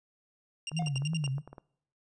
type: tone bursts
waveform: sawtooth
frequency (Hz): 2794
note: F7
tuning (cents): 0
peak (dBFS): -30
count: 7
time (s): 0.67-1.266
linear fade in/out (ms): 2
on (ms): 26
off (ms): 69
type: tone with vibrato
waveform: sine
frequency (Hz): 147.8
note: D3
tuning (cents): +11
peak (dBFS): -29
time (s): 0.71-1.42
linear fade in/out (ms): 50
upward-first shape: triangle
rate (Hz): 2.9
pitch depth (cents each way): 220
type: clicks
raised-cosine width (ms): 1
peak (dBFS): -32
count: 12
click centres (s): 0.717 / 0.823 / 0.872 / 0.96 / 1.021 / 1.134 / 1.24 / 1.277 / 1.382 / 1.476 / 1.53 / 1.582
type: tone with exponential decay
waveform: triangle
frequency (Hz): 715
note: F5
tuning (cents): +41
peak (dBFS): -29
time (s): 0.79-0.93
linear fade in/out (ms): 5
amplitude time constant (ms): 30
effects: noise-tail reverb RT60 0.7 s tail -23 dB re dry + resampled to 22050 Hz